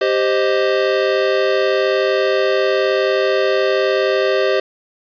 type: chord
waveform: square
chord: C minor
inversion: second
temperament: equal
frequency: 392 / 523.3 / 622.3 Hz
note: G4 / C5 / Eb5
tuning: 0 / 0 / 0 cents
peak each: -18 / -19 / -20 dBFS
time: 0.01-4.6 s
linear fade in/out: 5 ms
effects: resampled to 11025 Hz + 7-bit